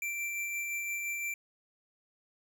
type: tone with tremolo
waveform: square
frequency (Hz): 2349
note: D7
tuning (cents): 0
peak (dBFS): -33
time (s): 0.02-1.34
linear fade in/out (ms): 2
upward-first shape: sine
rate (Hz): 5.8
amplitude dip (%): 25
effects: none